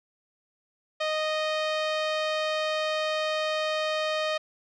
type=tone with low-pass filter; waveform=sawtooth; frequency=620 Hz; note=D#5; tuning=6 cents flat; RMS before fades=-28 dBFS; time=1-4.38 s; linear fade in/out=10 ms; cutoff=3900 Hz; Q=1.6; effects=none